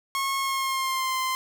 sawtooth tone with pitch glide, 1089 to 1040.4 Hz, C#6 to C6, -31 to -10 cents, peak -21 dBFS, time 0.15-1.35 s, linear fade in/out 0 ms, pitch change -79 cents, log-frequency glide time 0.38-1.18 s, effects none

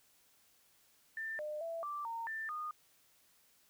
sine tone with pitch steps, 1786 / 604 / 664 / 1173 / 918 / 1780 / 1227 Hz, A6 / D5 / E5 / D6 / A#5 / A6 / D#6, +25 / +48 / +12 / -2 / -27 / +20 / -25 cents, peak -38 dBFS, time 1.17-2.71 s, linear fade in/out 2 ms, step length 220 ms, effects white hiss -69 dBFS RMS until 3.69 s

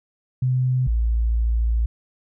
sine tone pair in turn, 127.8 / 56.93 Hz, C3 / A#1, -40 / -40 cents, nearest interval octave + major second, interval 1400 cents, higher first, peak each -17 dBFS, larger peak neither, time 0.42-0.87 / 0.87-1.86 s, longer second, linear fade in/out 5 ms, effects none

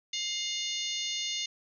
harmonic tone with a mistuned harmonic, 715 Hz, F5, 41 cents sharp, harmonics 3 / 4 / 5 / 6 / 7 / 8 / 9, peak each -41 / -37 / -36 / -39 / -43 / -45 / -38 dBFS, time 0.13-1.46 s, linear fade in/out 5 ms, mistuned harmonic 3, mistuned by -32 cents, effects none

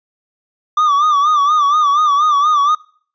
triangle tone with vibrato, 1182 Hz, D6, 11 cents sharp, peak -8 dBFS, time 0.77-2.75 s, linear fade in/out 5 ms, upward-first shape sine, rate 4.2 Hz, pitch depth 90 cents each way, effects noise-tail reverb RT60 0.5 s tail -24 dB re dry + resampled to 16000 Hz

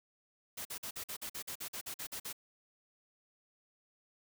white noise bursts, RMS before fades -42 dBFS, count 14, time 0.57-2.329 s, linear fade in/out 10 ms, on 82 ms, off 47 ms, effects none

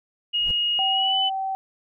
brown noise with exponential growth, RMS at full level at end -31 dBFS, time 0.33-0.51 s, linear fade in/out 1 ms, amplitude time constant 37 ms
sine tone with pitch glide, 2873 to 3002 Hz, F7 to F#7, +48 to +24 cents, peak -20 dBFS, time 0.33-1.3 s, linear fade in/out 20 ms, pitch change +76 cents, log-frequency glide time 0.91-1.16 s
sine tone, 770 Hz, G5, 31 cents flat, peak -24 dBFS, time 0.79-1.55 s, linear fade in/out 0 ms
effects none

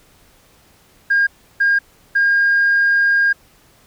sine tone bursts at uneven times, 1617 Hz, G#6, 47 cents flat, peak -10 dBFS, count 3, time 1.1-1.27 / 1.6-1.79 / 2.15-3.33 s, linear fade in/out 10 ms, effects tanh soft clip ceiling -8 dBFS + pink hiss -52 dBFS RMS until 3.86 s

